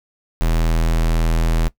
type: tone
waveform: square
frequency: 40.92 Hz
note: E1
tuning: 12 cents flat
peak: -15 dBFS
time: 0.41-1.68 s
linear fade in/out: 0 ms
effects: noise-tail reverb RT60 0.1 s tail -19 dB re dry